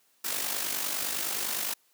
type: noise with amplitude modulation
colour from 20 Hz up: white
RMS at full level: -29 dBFS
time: 0.24-1.74 s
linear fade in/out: 10 ms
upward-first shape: sine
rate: 49.8 Hz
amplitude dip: 55%
effects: white hiss -67 dBFS RMS until 1.93 s + high-pass 200 Hz 12 dB/octave